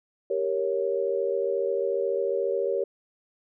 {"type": "chord", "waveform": "sine", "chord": "G diminished", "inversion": "none", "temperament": "equal", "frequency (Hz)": [392, 466.2, 554.4], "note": ["G4", "Bb4", "Db5"], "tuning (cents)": [0, 0, 0], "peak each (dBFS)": -28, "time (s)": [0.3, 2.84], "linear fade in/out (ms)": 5, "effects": []}